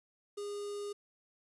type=tone with notch filter; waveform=square; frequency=408.4 Hz; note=G#4; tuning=29 cents flat; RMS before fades=-40 dBFS; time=0.37-0.93 s; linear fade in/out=10 ms; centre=1900 Hz; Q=0.73; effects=resampled to 24000 Hz + 11-bit